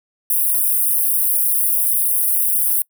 white high-pass noise, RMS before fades -17 dBFS, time 0.3-2.82 s, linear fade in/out 2 ms, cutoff 9200 Hz, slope 96 dB/octave, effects noise-tail reverb RT60 0.1 s tail -25 dB re dry

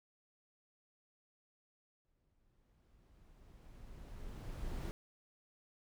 brown noise with exponential growth, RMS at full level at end -39 dBFS, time 2.05-4.91 s, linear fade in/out 0 ms, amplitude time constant 620 ms, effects none

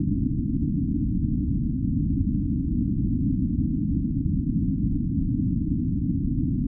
white low-pass noise, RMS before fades -24 dBFS, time 0-6.67 s, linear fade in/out 5 ms, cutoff 300 Hz, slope 96 dB/octave, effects none

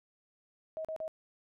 sine tone bursts, 635 Hz, D#5, 35 cents sharp, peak -35 dBFS, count 3, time 0.77-1.079 s, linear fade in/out 0 ms, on 77 ms, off 39 ms, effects none

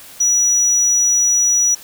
sine tone, 5850 Hz, F#8, 21 cents flat, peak -9 dBFS, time 0.2-1.75 s, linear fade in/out 10 ms, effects tanh soft clip ceiling -10 dBFS + white hiss -39 dBFS RMS until 1.83 s

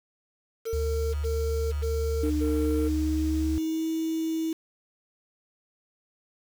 triangle tone bursts, 454.3 Hz, A#4, 45 cents flat, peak -26 dBFS, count 4, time 0.65-2.892 s, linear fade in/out 20 ms, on 490 ms, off 94 ms
sine tone, 73.3 Hz, D2, 3 cents flat, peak -26 dBFS, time 0.73-3.58 s, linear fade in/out 0 ms
sine tone with pitch glide, 302.4 to 322.2 Hz, D#4 to E4, -49 to -39 cents, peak -25 dBFS, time 2.23-4.53 s, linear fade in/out 5 ms, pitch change +110 cents, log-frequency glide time 2.44-3.88 s
effects tanh soft clip ceiling -13 dBFS + 7-bit

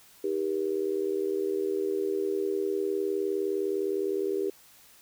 sine tone with amplitude modulation, 395.5 Hz, G4, 15 cents sharp, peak -22 dBFS, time 0.24-4.5 s, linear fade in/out 5 ms, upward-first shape sine, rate 79.7 Hz, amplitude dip 90%, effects white hiss -56 dBFS RMS until 5.01 s

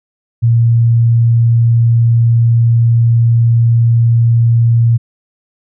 sine tone, 116.54 Hz, A#2, in tune, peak -6 dBFS, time 0.42-4.98 s, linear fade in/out 20 ms, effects none

